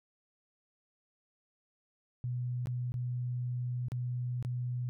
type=tone with dropouts; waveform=sine; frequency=123.47 Hz; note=B2; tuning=in tune; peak=-32 dBFS; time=2.24-4.89 s; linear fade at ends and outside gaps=0 ms; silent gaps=2.658-2.671 / 2.92-2.941 / 3.884-3.919 / 4.426-4.449 s; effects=none